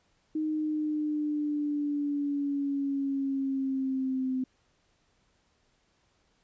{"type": "linear sweep", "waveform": "sine", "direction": "down", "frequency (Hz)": [311.1, 257.6], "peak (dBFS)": -27, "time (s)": [0.35, 4.44], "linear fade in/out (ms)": 5, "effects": ["pink hiss -70 dBFS RMS until 6.43 s", "resampled to 16000 Hz"]}